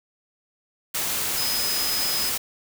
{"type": "tone in noise", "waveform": "sine", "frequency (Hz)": 5060, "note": "D#8", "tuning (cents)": 28, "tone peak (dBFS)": -26, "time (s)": [1.37, 2.3], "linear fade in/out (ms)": 10, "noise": "white", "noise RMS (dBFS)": -26, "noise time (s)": [0.94, 2.38], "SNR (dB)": -3, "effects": []}